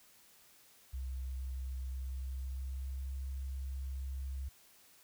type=tone with pitch glide; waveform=sine; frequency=64.8 to 66.74 Hz; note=C2 to C2; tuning=-16 to +35 cents; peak=-37 dBFS; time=0.93-4.49 s; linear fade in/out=10 ms; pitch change=+51 cents; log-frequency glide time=1.9-3.21 s; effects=white hiss -63 dBFS RMS until 5.03 s